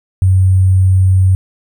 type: tone with sample-and-hold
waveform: sine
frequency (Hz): 93.8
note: F#2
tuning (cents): +24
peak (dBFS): -6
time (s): 0.22-1.35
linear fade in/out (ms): 0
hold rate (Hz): 8820
effects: none